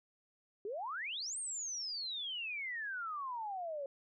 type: exponential two-way sweep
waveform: sine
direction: up then down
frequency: 383.4 to 8870 to 540 Hz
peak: -38 dBFS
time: 0.65-3.86 s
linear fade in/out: 2 ms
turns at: 1.38 s
effects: none